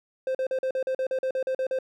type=tone bursts; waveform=triangle; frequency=522 Hz; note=C5; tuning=4 cents flat; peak=-22 dBFS; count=13; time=0.27-1.788 s; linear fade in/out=2 ms; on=78 ms; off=42 ms; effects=none

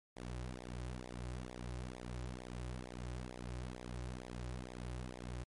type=tone with flanger; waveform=sawtooth; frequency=61.74 Hz; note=B1; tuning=in tune; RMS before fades=-45 dBFS; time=0.16-5.44 s; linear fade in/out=10 ms; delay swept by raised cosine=0.67 to 4.47 ms; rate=2.2 Hz; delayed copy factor=-0.9; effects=MP3 48 kbps

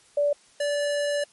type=tone pair in turn; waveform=sine / square; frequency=580 / 580 Hz; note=D5 / D5; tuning=-22 / -22 cents; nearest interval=unison; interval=0 cents; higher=neither; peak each=-19 / -24 dBFS; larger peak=first; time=0.17-0.33 / 0.6-1.24 s; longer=second; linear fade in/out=5 ms; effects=white hiss -57 dBFS RMS until 1.32 s + MP3 48 kbps

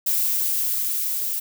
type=noise with level ramp; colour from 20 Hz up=violet; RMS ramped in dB=-21 to -26 dBFS; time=0.06-1.4 s; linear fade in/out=10 ms; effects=none

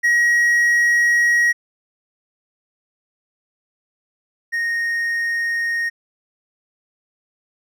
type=tone pair in turn; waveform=triangle; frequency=1900 / 1858.8 Hz; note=A#6 / A#6; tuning=+33 / -5 cents; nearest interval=unison; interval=38 cents; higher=first; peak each=-11 / -17 dBFS; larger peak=first; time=0.03-1.53 / 4.52-5.9 s; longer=first; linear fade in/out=20 ms; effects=none

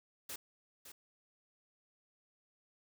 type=noise with echo; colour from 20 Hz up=white; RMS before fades=-44 dBFS; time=0.29-0.36 s; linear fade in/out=5 ms; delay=560 ms; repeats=1; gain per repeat=-9 dB; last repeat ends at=0.92 s; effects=none

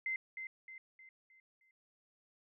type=tone with echo; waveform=sine; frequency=2073 Hz; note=C7; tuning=17 cents flat; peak=-34 dBFS; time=0.06-0.16 s; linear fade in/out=2 ms; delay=310 ms; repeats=5; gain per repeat=-7 dB; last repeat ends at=1.71 s; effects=none

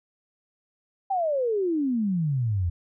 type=exponential sweep; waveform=sine; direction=down; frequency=800 to 82.2 Hz; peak=-22 dBFS; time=1.1-2.7 s; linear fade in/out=10 ms; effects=none

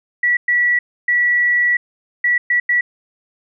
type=tone bursts at uneven times; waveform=sine; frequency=1944 Hz; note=B6; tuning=28 cents flat; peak=-12 dBFS; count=6; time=0.23-0.37 / 0.48-0.79 / 1.08-1.77 / 2.24-2.38 / 2.5-2.6 / 2.69-2.81 s; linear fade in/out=5 ms; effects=none

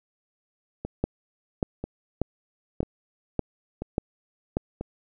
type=two click trains; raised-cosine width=2 ms; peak=-10 / -18 dBFS; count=7 / 5; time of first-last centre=1.04-4.569 / 0.85-4.81 s; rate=1.7 / 1.01 Hz; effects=none

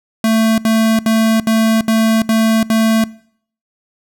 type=tone bursts; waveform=square; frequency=222.6 Hz; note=A3; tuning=20 cents sharp; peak=-11 dBFS; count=7; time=0.24-3.04 s; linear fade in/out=2 ms; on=340 ms; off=70 ms; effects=noise-tail reverb RT60 0.6 s tail -22 dB re dry

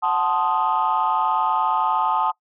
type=chord; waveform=sine; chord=F# diminished seventh; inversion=none; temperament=equal with one note detuned; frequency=740 / 877 / 1046.5 / 1244.5 Hz; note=F#5 / A5 / C6 / Eb6; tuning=0 / -6 / 0 / 0 cents; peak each=-25 / -20 / -24 / -23 dBFS; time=0.02-2.32 s; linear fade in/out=20 ms; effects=noise-tail reverb RT60 0.1 s tail -22 dB re dry + tanh soft clip ceiling -11 dBFS

